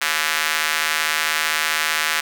square tone with high-pass filter, 77.78 Hz, D#2, in tune, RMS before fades -21 dBFS, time 0.01-2.21 s, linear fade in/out 10 ms, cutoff 1700 Hz, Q 1.4, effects none

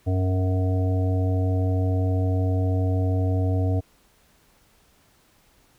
harmonic tone with a mistuned harmonic, 92.5 Hz, F#2, in tune, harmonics 1 / 3 / 5 / 7 / 8, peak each -20 / -29 / -33 / -34 / -39 dBFS, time 0.06-3.81 s, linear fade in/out 20 ms, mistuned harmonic 1, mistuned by +33 cents, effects pink hiss -60 dBFS RMS until 5.78 s

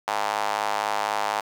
square tone with high-pass filter, 52 Hz, G#1, 3 cents sharp, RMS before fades -26 dBFS, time 0.07-1.41 s, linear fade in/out 10 ms, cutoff 830 Hz, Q 3, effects low-pass 8000 Hz 12 dB/octave + 7-bit

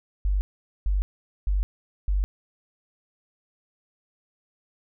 sine tone bursts, 48.66 Hz, G1, 12 cents flat, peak -20 dBFS, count 4, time 0.25-2.24 s, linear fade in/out 0 ms, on 160 ms, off 450 ms, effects none

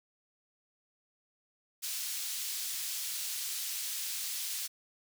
pink high-pass noise, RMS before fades -37 dBFS, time 1.82-4.68 s, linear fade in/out 20 ms, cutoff 4100 Hz, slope 12 dB/octave, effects none

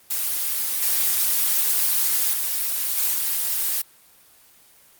blue noise with level steps, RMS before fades -24 / -20 / -24 / -21 / -23 dBFS, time 0.1-3.82 s, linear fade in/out 10 ms, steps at 0.82 / 2.33 / 2.97 / 3.14 s, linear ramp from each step 2 ms, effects white hiss -53 dBFS RMS until 4.99 s + Opus 24 kbps

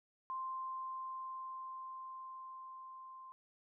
sine tone with level ramp, 1046.5 Hz, C6, in tune, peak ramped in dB -38 to -50 dBFS, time 0.3-3.32 s, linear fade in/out 0 ms, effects none

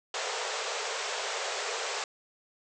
pink band-pass noise, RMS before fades -34 dBFS, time 0.14-2.04 s, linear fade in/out 2 ms, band 400 to 7900 Hz, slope 96 dB/octave, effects none

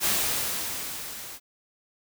white noise with level ramp, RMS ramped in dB -23 to -41 dBFS, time 0-1.4 s, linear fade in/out 50 ms, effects none

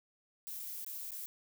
violet noise with dropouts, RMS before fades -43 dBFS, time 0.47-1.26 s, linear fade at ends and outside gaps 0 ms, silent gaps 0.594-0.598 / 0.846-0.864 / 1.107-1.118 s, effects none

